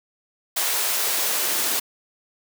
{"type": "noise with high-pass filter sweep", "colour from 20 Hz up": "white", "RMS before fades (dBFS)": -23, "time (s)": [0.56, 1.8], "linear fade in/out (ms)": 10, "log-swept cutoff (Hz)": [610, 260], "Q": 0.93, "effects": []}